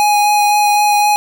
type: tone with vibrato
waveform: square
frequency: 830.6 Hz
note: G#5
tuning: in tune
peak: -10 dBFS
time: 0-1.16 s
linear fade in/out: 0 ms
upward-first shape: sine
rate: 3.9 Hz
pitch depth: 10 cents each way
effects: none